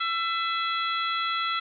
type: harmonic tone with a mistuned harmonic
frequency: 670 Hz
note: E5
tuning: 28 cents sharp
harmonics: 2 / 3 / 4 / 5 / 6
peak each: -27 / -34 / -36 / -32 / -38 dBFS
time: 0-1.6 s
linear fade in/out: 10 ms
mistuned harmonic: 4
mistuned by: -44 cents
effects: none